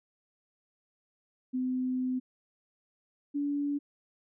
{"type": "tone pair in turn", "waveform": "sine", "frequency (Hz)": [255.2, 287], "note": ["C4", "D4"], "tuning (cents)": [-43, -40], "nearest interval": "major second", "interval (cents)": 203, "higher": "second", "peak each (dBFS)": -28, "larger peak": "neither", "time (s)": [[1.53, 2.2], [3.34, 3.79]], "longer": "first", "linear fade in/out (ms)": 20, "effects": []}